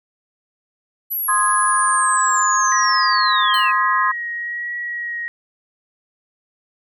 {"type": "linear sweep", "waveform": "sine", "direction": "down", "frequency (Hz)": [11880, 2489], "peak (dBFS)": -20, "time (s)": [1.1, 3.72], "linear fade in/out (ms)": 20}
{"type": "chord", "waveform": "sine", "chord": "Ab major", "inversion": "first", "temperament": "equal", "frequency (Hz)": [1046.5, 1244.5, 1661.2], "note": ["C6", "Eb6", "Ab6"], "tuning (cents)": [0, 0, 0], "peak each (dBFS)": [-17, -21, -21], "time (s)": [1.28, 4.12], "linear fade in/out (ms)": 10}
{"type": "tone with vibrato", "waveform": "sine", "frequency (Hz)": 1903, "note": "A#6", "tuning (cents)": 35, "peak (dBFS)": -23, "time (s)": [2.72, 5.28], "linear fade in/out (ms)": 0, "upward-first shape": "triangle", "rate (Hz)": 1.1, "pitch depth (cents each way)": 18}
{"type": "tone with exponential decay", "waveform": "40% pulse", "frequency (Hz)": 4186, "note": "C8", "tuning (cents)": 0, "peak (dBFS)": -21, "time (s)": [3.54, 3.8], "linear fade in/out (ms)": 2, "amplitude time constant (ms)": 55}
{"effects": []}